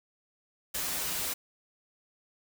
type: noise with comb filter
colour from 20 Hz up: white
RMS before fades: -33 dBFS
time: 0.74-1.34 s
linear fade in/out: 10 ms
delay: 8.9 ms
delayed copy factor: -0.8
effects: none